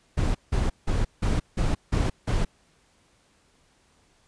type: noise bursts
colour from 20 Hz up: brown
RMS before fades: -23 dBFS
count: 7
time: 0.17-2.45 s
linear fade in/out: 10 ms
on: 180 ms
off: 170 ms
effects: pink hiss -63 dBFS RMS until 4.27 s + resampled to 22050 Hz

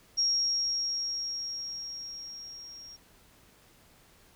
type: tone with level ramp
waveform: sine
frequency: 5588 Hz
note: F8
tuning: in tune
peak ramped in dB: -23 to -45 dBFS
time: 0.17-2.97 s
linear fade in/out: 20 ms
effects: pink hiss -60 dBFS RMS until 4.35 s

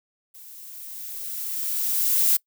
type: noise with level ramp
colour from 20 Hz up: violet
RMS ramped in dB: -45 to -18 dBFS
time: 0.34-2.37 s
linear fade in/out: 10 ms
effects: noise-tail reverb RT60 0.1 s tail -24 dB re dry

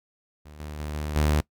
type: tone with level steps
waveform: sawtooth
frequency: 75.2 Hz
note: D2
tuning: 42 cents sharp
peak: -40 / -31 / -27 / -25 / -16 dBFS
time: 0.45-1.41 s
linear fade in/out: 10 ms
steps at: 0.6 / 0.79 / 0.94 / 1.16 s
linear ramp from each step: 2 ms
effects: noise-tail reverb RT60 0.1 s tail -22 dB re dry

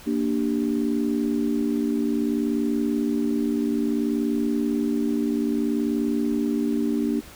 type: chord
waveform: sine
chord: G minor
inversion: first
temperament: equal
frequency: 233.1 / 293.7 / 392 Hz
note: Bb3 / D4 / G4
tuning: 0 / 0 / 0 cents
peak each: -24 / -24 / -30 dBFS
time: 0.06-7.21 s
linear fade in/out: 20 ms
effects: pink hiss -45 dBFS RMS until 7.35 s

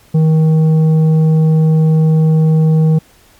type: tone with tanh clipping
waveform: sine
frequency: 158.2 Hz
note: D#3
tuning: 29 cents sharp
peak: -8 dBFS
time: 0.14-2.99 s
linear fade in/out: 10 ms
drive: 7 dB
effects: pink hiss -47 dBFS RMS until 3.39 s + MP3 96 kbps

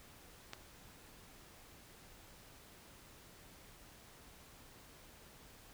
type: click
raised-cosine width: 0.2 ms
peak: -26 dBFS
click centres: 0.534 s
effects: pink hiss -59 dBFS RMS until 5.73 s

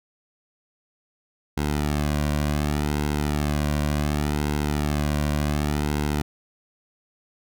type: tone with flanger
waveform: sawtooth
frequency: 74 Hz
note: D2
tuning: 14 cents sharp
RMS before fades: -24 dBFS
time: 1.57-6.22 s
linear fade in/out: 5 ms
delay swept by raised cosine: 1.7 to 2.34 ms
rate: 0.68 Hz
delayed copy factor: -0.75
effects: none

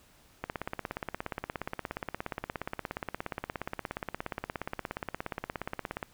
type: click train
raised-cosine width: 0.5 ms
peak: -18 dBFS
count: 96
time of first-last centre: 0.44-6.028 s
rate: 17 Hz
effects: pink hiss -61 dBFS RMS until 6.13 s

